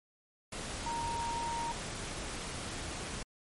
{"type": "tone in noise", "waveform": "sine", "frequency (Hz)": 932.3, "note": "A#5", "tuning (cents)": 0, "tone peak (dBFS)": -34, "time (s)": [0.86, 1.72], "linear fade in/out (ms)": 5, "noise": "pink", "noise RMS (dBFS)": -40, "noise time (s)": [0.52, 3.23], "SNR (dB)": 3, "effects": ["MP3 48 kbps"]}